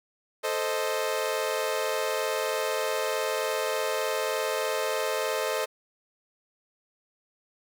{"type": "chord", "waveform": "sawtooth", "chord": "A diminished", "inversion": "none", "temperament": "equal", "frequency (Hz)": [440, 523.3, 622.3], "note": ["A4", "C5", "Eb5"], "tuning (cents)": [0, 0, 0], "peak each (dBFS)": -27, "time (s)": [0.43, 5.66], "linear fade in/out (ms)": 20, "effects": []}